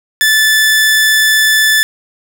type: tone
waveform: sawtooth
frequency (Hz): 1748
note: A6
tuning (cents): -12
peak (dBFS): -4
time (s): 0.21-1.83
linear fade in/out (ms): 0
effects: none